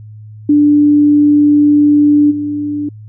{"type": "tone with level steps", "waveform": "sine", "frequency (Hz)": 293.7, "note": "D4", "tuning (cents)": 0, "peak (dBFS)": [-5, -15], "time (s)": [0.49, 2.89], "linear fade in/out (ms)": 5, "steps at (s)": 2.3, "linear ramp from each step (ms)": 20, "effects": ["added 107 Hz sine -30 dBFS peak until 3.08 s"]}